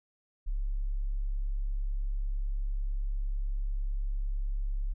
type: tone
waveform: sine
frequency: 34.49 Hz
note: C#1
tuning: 8 cents flat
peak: -28 dBFS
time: 0.46-4.94 s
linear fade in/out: 20 ms
effects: none